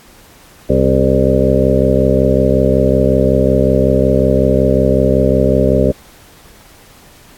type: harmonic tone with a mistuned harmonic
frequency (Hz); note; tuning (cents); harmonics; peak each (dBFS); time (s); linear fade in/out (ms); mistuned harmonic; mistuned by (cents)
65.41; C2; 0; 1 / 2 / 3 / 4 / 6 / 7 / 8 / 9; -17 / -17 / -17 / -17 / -17 / -17 / -17 / -17; 0.69-5.92; 10; 9; +21
effects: pink hiss -43 dBFS RMS until 7.37 s + AAC 64 kbps